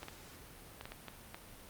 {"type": "clicks", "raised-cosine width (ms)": 0.3, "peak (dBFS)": -28, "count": 7, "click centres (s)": [0.031, 0.084, 0.811, 0.855, 0.92, 1.083, 1.345], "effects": ["pink hiss -54 dBFS RMS until 1.69 s", "Opus 48 kbps"]}